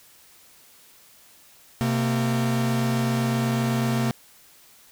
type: tone pair together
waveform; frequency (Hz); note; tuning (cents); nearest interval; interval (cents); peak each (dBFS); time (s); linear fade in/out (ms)
45% pulse; 128.5 / 229.1; C3 / A#3; -31 / -30; minor seventh; 1001; -24; 1.81-4.11; 0
effects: white hiss -53 dBFS RMS until 4.91 s